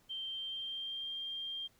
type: tone with pitch glide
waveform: sine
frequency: 3138 to 3191 Hz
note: G7 to G7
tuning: +1 to +30 cents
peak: -38 dBFS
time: 0.09-1.68 s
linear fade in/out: 20 ms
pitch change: +29 cents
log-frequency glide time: 0.24-1.11 s
effects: pink hiss -69 dBFS RMS until 1.79 s